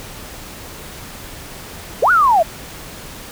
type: linear two-way sweep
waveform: sine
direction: up then down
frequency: 370 to 1495 to 611 Hz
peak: -9 dBFS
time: 2.02-2.43 s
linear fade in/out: 10 ms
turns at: 2.11 s
effects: pink hiss -34 dBFS RMS until 3.31 s